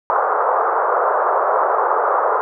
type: band-pass noise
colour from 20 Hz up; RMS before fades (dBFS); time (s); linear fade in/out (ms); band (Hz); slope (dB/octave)
white; -17; 0.1-2.41; 0; 430 to 1300; 48
effects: none